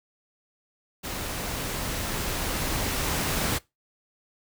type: noise with level ramp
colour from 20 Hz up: pink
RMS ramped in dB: -33 to -26 dBFS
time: 1.03-3.59 s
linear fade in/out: 20 ms
effects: noise-tail reverb RT60 0.2 s tail -21 dB re dry